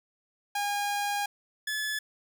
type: tone pair in turn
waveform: sawtooth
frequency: 815 / 1719.5 Hz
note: G#5 / A6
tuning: -33 / -40 cents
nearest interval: octave + minor second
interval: 1293 cents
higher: second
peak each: -24 / -26 dBFS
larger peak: first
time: 0.55-1.26 / 1.67-1.99 s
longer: first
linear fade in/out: 5 ms
effects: none